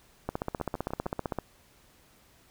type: two click trains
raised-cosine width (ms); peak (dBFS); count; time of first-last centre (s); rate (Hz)
1; -24 / -16; 4 / 18; 0.6-1.059 / 0.29-1.387; 6.54 / 15.5
effects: pink hiss -61 dBFS RMS until 2.5 s